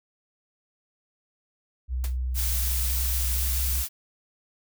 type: tone with pitch glide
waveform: sine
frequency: 63 to 63.81 Hz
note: B1 to C2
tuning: +35 to -43 cents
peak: -25 dBFS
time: 1.88-3.85 s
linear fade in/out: 50 ms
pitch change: +22 cents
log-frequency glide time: 3.09-3.49 s
type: noise with exponential decay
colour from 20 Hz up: white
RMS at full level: -34 dBFS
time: 2.04-2.17 s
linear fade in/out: 0 ms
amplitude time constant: 27 ms
type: noise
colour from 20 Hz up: blue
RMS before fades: -29 dBFS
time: 2.34-3.89 s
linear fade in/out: 50 ms
effects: none